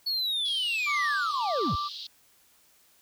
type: linear sweep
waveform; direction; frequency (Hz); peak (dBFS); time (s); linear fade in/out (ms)
triangle; down; 4435 to 49; -25; 0.06-1.76; 10
type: band-pass noise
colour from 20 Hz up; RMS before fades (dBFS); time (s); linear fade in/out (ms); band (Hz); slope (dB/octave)
pink; -40; 0.45-2.07; 5; 3500 to 4600; 48
type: tone with tremolo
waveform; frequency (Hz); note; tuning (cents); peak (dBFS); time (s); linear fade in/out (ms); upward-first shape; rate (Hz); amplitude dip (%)
sine; 1175; D6; +1; -27; 0.86-1.89; 20; sine; 1.5; 55
effects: white hiss -62 dBFS RMS until 3.01 s